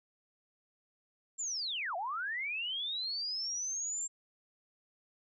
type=linear two-way sweep; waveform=sine; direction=down then up; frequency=7459 to 653 to 7459 Hz; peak=-34 dBFS; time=1.38-4.08 s; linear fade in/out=20 ms; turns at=1.96 s; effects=none